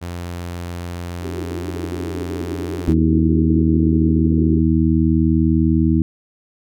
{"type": "tone", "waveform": "sawtooth", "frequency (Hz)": 87.1, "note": "F2", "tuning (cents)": -4, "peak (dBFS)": -22, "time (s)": [0.01, 2.94], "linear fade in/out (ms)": 20}
{"type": "band-pass noise", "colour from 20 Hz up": "white", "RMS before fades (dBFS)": -28, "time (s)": [1.2, 4.62], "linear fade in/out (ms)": 50, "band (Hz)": [260, 420], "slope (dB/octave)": 96}
{"type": "harmonic tone", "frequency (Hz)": 80, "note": "D#2", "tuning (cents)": 49, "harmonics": [1, 2, 3, 4], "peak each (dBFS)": [-18, -18, -18, -18], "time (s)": [2.88, 6.02], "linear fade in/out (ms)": 0}
{"effects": []}